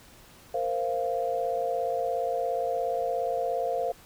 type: chord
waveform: sine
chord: Bb suspended second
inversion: none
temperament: equal with one note detuned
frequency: 466.2 / 523.3 / 693.2 Hz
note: Bb4 / C5 / F5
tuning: 0 / 0 / -13 cents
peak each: -32 / -30 / -29 dBFS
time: 0.54-3.92 s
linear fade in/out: 5 ms
effects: pink hiss -53 dBFS RMS until 4.05 s